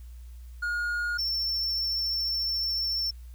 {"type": "tone pair in turn", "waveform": "triangle", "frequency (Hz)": [1432, 5407], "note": ["F6", "E8"], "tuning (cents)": [43, 43], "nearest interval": "octave + major seventh", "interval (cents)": 2300, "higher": "second", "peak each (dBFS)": -25, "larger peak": "neither", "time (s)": [[0.62, 1.18], [1.18, 3.11]], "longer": "second", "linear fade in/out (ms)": 10, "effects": ["added 60 Hz sine -41 dBFS peak until 3.34 s", "white hiss -63 dBFS RMS until 3.34 s"]}